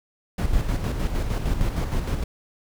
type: noise with tremolo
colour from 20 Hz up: brown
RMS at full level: -22 dBFS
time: 0.38-2.24 s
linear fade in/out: 5 ms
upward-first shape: square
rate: 6.5 Hz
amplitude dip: 45%
effects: none